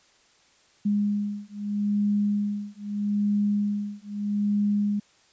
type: beating tone pair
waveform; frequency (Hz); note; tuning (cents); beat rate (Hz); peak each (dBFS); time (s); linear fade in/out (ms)
sine; 205.1 / 205.89; G#3 / G#3; -21 / -15; 0.79; -26; 0.85-5; 10
effects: white hiss -60 dBFS RMS until 5.32 s + resampled to 16000 Hz